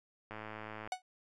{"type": "click train", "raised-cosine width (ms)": 0.5, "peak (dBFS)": -29, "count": 62, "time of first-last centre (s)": [0.31, 0.875], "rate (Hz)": 108}
{"type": "tone with exponential decay", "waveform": "45% pulse", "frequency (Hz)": 740, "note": "F#5", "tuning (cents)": 0, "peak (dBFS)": -31, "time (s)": [0.92, 1.02], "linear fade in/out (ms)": 2, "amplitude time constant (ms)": 20}
{"effects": ["resampled to 22050 Hz"]}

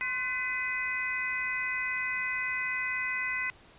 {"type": "harmonic tone with a mistuned harmonic", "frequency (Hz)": 504, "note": "B4", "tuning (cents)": 35, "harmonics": [2, 3, 4, 5], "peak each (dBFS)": [-41, -38, -31, -36], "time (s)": [0.01, 3.5], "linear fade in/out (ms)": 0, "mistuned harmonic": 2, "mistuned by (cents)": 67, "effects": ["pink hiss -56 dBFS RMS until 3.78 s", "resampled to 8000 Hz"]}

